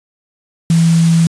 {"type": "tone in noise", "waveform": "sine", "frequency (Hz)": 165.7, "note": "E3", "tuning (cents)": 9, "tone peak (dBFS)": -7, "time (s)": [0.7, 1.27], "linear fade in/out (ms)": 2, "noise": "white", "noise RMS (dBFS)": -25, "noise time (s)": [0.7, 1.27], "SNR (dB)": 15, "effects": ["resampled to 22050 Hz"]}